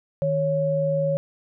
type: tone pair together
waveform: sine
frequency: 155.56 / 554.4 Hz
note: D#3 / C#5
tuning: 0 / 0 cents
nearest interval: octave + minor seventh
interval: 2200 cents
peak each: -25 / -21 dBFS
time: 0.22-1.17 s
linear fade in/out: 0 ms
effects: none